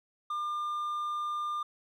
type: tone with hard clipping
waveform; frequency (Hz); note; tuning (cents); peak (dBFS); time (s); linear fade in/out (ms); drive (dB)
sine; 1200; D6; +37; -32; 0.3-1.63; 5; 3
effects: none